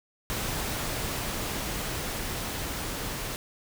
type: noise with level ramp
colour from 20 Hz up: pink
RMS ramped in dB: -31 to -34 dBFS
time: 0.3-3.36 s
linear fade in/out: 0 ms
effects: none